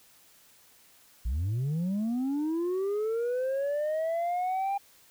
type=linear sweep; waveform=sine; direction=up; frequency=51.91 to 803 Hz; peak=-24 dBFS; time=1.25-4.78 s; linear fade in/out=10 ms; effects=tanh soft clip ceiling -26 dBFS + white hiss -59 dBFS RMS until 5.1 s